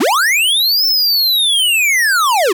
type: linear two-way sweep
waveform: square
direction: up then down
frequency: 194.3 to 5360 to 326.4 Hz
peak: -11 dBFS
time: 0-2.53 s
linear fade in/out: 10 ms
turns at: 0.86 s
effects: none